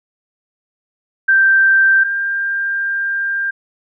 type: tone pair in turn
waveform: sine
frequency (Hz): 1568 / 1593.6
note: G6 / G6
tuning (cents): 0 / +28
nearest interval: unison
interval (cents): 28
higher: second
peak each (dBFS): -8 / -16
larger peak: first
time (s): 1.28-2.04 / 2.04-3.51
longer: second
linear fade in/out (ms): 10
effects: none